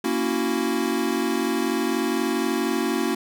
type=chord; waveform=square; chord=F# dominant seventh; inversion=first; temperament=equal; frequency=233.1 / 277.2 / 329.6 / 370 Hz; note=A#3 / C#4 / E4 / F#4; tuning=0 / 0 / 0 / 0 cents; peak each=-28 dBFS; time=0.04-3.15 s; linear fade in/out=5 ms; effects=none